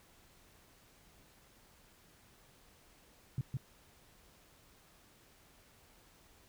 sine tone with echo, 130.81 Hz, C3, in tune, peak -31 dBFS, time 3.38-3.41 s, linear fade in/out 2 ms, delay 160 ms, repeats 1, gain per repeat -2 dB, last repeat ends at 3.57 s, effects pink hiss -64 dBFS RMS until 6.48 s

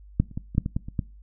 clicks, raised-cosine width 5 ms, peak -6 / -30 / -17 / -21 / -7 / -15 / -13 / -23 / -12 dBFS, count 9, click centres 0.2 / 0.313 / 0.375 / 0.55 / 0.581 / 0.661 / 0.765 / 0.885 / 0.992 s, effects noise-tail reverb RT60 0.3 s tail -22 dB re dry + added 50 Hz sine -45 dBFS peak until 1.22 s

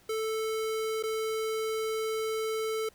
square tone with dropouts, 440 Hz, A4, in tune, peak -30 dBFS, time 0.09-2.89 s, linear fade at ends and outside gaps 5 ms, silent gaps 1.027-1.035 s, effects pink hiss -61 dBFS RMS until 2.94 s

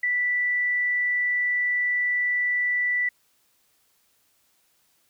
sine tone, 1970 Hz, B6, 5 cents flat, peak -21 dBFS, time 0.03-3.09 s, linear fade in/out 5 ms, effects white hiss -66 dBFS RMS until 5.09 s

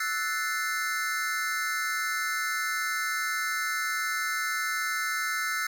square chord, F# half-diminished seventh, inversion third, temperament equal, 1318.5 / 1480 / 1760 / 2093 Hz, E6 / F#6 / A6 / C7, 0 / 0 / 0 / 0 cents, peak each -34 dBFS, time 0-5.67 s, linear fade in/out 5 ms, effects none

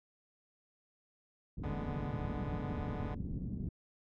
white low-pass noise, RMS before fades -39 dBFS, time 1.57-3.69 s, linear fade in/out 5 ms, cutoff 230 Hz, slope 24 dB/octave
10% pulse chord, G# diminished, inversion second, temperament equal, 146.83 / 207.7 / 246.9 Hz, D3 / G#3 / B3, 0 / 0 / 0 cents, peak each -35 / -40 / -40 dBFS, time 1.63-3.15 s, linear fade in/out 10 ms
effects low-pass 2000 Hz 12 dB/octave

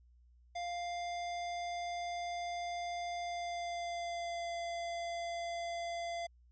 square tone with pitch glide, 698.5 to 685.3 Hz, F5 to F5, 0 to -33 cents, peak -38 dBFS, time 0.55-6.27 s, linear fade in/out 10 ms, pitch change -33 cents, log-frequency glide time 3.21-4.53 s, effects added 60 Hz sine -61 dBFS peak until 6.51 s + resampled to 16000 Hz

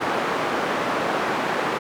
white band-pass noise, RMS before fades -24 dBFS, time 0-1.79 s, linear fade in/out 20 ms, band 220 to 1200 Hz, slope 12 dB/octave, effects none

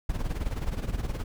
brown noise with tremolo, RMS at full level -27 dBFS, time 0.09-1.24 s, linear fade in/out 5 ms, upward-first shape sine, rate 19 Hz, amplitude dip 75%, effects none

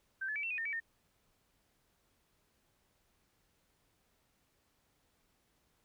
sine tone with pitch steps, 1559 / 1723 / 2301 / 2698 / 2484 / 1820 / 2290 / 1827 Hz, G6 / A6 / D7 / E7 / D#7 / A#6 / D7 / A#6, -10 / -37 / -36 / +40 / -3 / -42 / -44 / -35 cents, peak -35 dBFS, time 0.21-0.802 s, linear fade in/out 10 ms, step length 74 ms, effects pink hiss -75 dBFS RMS until 5.84 s

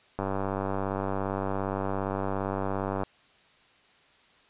click train, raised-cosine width 1 ms, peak -16 dBFS, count 278, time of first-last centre 0.19-3.034 s, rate 97.4 Hz, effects white hiss -60 dBFS RMS until 4.49 s + resampled to 8000 Hz

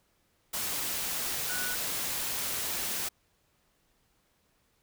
sine tone in noise, 1474 Hz, F#6, 7 cents flat, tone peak -35 dBFS, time 1.49-1.75 s, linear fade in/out 10 ms, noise white, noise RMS -33 dBFS, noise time 0.53-3.09 s, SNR -5 dB, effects pink hiss -71 dBFS RMS until 4.82 s

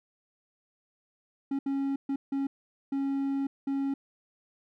triangle tone bursts at uneven times, 274.8 Hz, C#4, 15 cents flat, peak -25 dBFS, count 6, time 1.51-1.59 / 1.66-1.96 / 2.09-2.16 / 2.32-2.47 / 2.92-3.47 / 3.67-3.94 s, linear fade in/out 5 ms, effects none

